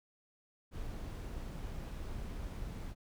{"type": "noise", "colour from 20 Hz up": "brown", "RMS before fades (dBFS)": -42, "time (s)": [0.71, 2.95], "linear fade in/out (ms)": 50, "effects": []}